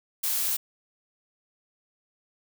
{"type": "noise", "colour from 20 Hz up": "blue", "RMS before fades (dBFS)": -27, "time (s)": [0.23, 0.57], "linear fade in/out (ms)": 10, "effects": []}